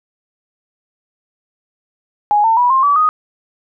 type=tone with pitch steps; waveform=sine; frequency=831 / 901 / 976.9 / 1059.2 / 1148.4 / 1245.1 Hz; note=G#5 / A5 / B5 / C6 / D6 / D#6; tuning=+1 / +41 / -19 / +21 / -39 / +1 cents; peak=-9 dBFS; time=2.31-3.09 s; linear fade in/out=0 ms; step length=130 ms; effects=none